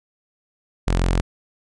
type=tone; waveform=sawtooth; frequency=44.02 Hz; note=F1; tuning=14 cents sharp; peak=-13 dBFS; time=0.87-1.21 s; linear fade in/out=10 ms; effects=resampled to 22050 Hz